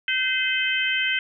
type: harmonic tone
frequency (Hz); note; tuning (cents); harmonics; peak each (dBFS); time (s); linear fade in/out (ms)
515; C5; -28; 3 / 4 / 5 / 6; -26 / -26 / -27 / -26; 0.08-1.19; 2
effects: none